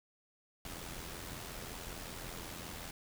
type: noise with amplitude modulation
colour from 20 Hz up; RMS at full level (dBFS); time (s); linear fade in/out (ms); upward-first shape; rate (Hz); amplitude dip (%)
pink; -43; 0.65-2.91; 2; sine; 85.4; 50
effects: none